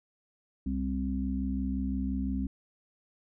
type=harmonic tone; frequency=65.8 Hz; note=C2; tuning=10 cents sharp; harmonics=1 / 3 / 4; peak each=-33 / -33 / -33 dBFS; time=0.66-2.47 s; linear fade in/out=5 ms; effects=none